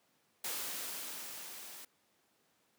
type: noise with level ramp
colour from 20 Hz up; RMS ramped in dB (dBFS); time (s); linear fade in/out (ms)
white; -38 to -50; 0.44-1.85; 5
effects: pink hiss -73 dBFS RMS until 2.78 s + high-pass 200 Hz 12 dB/octave